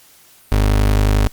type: tone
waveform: 30% pulse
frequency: 51.1 Hz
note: G#1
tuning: 27 cents flat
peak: -9 dBFS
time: 0.52-1.27 s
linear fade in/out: 0 ms
effects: white hiss -48 dBFS RMS until 1.32 s + Opus 48 kbps